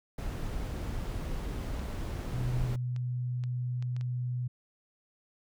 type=noise; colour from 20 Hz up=brown; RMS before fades=-35 dBFS; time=0.18-2.76 s; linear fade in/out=5 ms
type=clicks; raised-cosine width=0.2 ms; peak=-32 dBFS; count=6; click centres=1.794 / 2.963 / 3.438 / 3.825 / 3.965 / 4.011 s
type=tone; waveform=sine; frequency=123.9 Hz; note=B2; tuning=6 cents sharp; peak=-30 dBFS; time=2.33-4.48 s; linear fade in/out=10 ms
effects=none